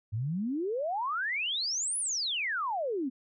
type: exponential two-way sweep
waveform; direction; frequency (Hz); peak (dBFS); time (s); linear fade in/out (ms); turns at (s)
sine; up then down; 100 to 10410 to 244; -29; 0.12-3.1; 20; 1.98
effects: none